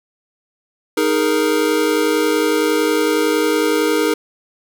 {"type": "chord", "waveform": "square", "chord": "D# suspended fourth", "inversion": "none", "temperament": "equal", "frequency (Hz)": [311.1, 415.3, 466.2], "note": ["D#4", "G#4", "A#4"], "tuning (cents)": [0, 0, 0], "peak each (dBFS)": [-19, -20, -19], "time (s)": [0.97, 4.14], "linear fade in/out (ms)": 5, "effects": []}